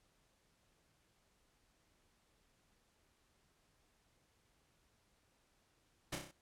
pink noise with echo, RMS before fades -40 dBFS, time 6.12-6.16 s, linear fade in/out 10 ms, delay 31 ms, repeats 5, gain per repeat -4 dB, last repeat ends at 6.315 s, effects pink hiss -75 dBFS RMS until 6.41 s + low-pass 11000 Hz 12 dB/octave

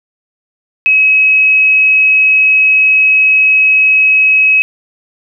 sine tone, 2557 Hz, D#7, 47 cents sharp, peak -5 dBFS, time 0.86-4.62 s, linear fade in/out 0 ms, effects none

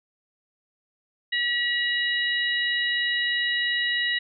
harmonic tone, 963 Hz, B5, 44 cents flat, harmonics 2 / 3 / 4, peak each -24 / -29 / -29 dBFS, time 1.32-4.19 s, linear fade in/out 10 ms, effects none

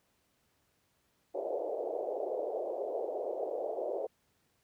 white band-pass noise, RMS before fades -36 dBFS, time 1.34-4.07 s, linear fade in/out 10 ms, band 380 to 670 Hz, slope 48 dB/octave, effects pink hiss -74 dBFS RMS until 4.63 s + high-pass 60 Hz 12 dB/octave

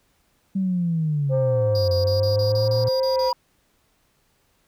sine linear two-way sweep, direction down then up, 194.8 to 91.2 to 116.4 Hz, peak -19 dBFS, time 0.55-2.89 s, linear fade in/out 10 ms, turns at 1.92 s
sine tone with vibrato, 523.3 Hz, C5, in tune, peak -18 dBFS, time 1.29-3.33 s, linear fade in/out 50 ms, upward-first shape triangle, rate 2.4 Hz, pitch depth 14 cents each way
triangle tone bursts, 4833 Hz, D8, 49 cents sharp, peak -26 dBFS, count 10, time 1.75-3.32 s, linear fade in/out 2 ms, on 130 ms, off 30 ms
sine tone with exponential growth, 966 Hz, B5, 39 cents flat, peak -20 dBFS, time 2.04-3.33 s, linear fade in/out 2 ms, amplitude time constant 280 ms
effects tanh soft clip ceiling -13 dBFS + pink hiss -65 dBFS RMS until 4.67 s

